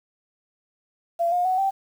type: tone with pitch steps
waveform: sine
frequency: 682 / 712.6 / 744.6 / 778 Hz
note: F5 / F5 / F#5 / G5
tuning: -41 / +35 / +11 / -13 cents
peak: -19 dBFS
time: 1.19-1.71 s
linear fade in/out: 20 ms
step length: 130 ms
effects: 8-bit